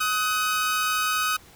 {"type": "tone pair together", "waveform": "sawtooth", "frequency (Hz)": [1261, 1495.3], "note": ["D#6", "F#6"], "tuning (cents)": [23, 18], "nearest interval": "minor third", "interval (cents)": 295, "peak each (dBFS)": [-20, -24], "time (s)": [0, 1.37], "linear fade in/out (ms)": 10, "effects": ["pink hiss -51 dBFS RMS until 1.55 s"]}